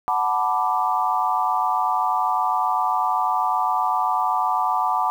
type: chord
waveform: sine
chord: B minor seventh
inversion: second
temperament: equal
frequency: 740 / 880 / 987.8 / 1174.7 Hz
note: F#5 / A5 / B5 / D6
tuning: 0 / 0 / 0 / 0 cents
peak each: -24 dBFS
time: 0.08-5.1 s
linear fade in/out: 0 ms
effects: 8-bit